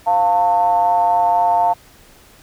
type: ring-modulated tone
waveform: triangle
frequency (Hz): 98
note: G2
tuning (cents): 0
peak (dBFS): -7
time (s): 0.06-1.74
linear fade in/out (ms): 20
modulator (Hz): 800
effects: pink hiss -47 dBFS RMS until 2.42 s